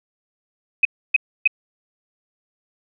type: tone bursts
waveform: sine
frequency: 2525 Hz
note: D#7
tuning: 25 cents sharp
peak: -10 dBFS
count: 3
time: 0.83-1.476 s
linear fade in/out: 5 ms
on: 22 ms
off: 290 ms
effects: none